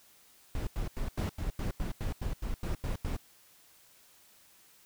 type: noise bursts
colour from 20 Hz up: brown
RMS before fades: -33 dBFS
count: 13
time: 0.55-3.166 s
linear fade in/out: 2 ms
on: 120 ms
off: 88 ms
effects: white hiss -61 dBFS RMS until 4.85 s